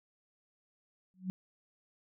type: tone with exponential growth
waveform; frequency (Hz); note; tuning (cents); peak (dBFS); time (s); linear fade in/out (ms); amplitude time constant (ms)
sine; 185.8; F#3; +7; -29; 1.14-1.3; 0; 33
effects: none